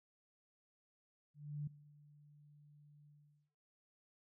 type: tone with ADSR envelope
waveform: sine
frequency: 147.2 Hz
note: D3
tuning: 4 cents sharp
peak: -38 dBFS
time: 1.34-3.5 s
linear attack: 330 ms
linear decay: 6 ms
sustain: -23 dB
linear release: 430 ms
effects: noise-tail reverb RT60 0.8 s tail -21 dB re dry